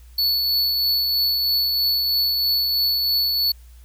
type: tone with tremolo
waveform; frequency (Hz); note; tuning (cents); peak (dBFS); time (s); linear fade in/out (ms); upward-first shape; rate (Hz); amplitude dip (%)
square; 4435; C#8; 0; -17; 0.18-3.52; 5; triangle; 3.1; 30
effects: added 60 Hz sine -42 dBFS peak until 3.84 s + white hiss -57 dBFS RMS until 3.84 s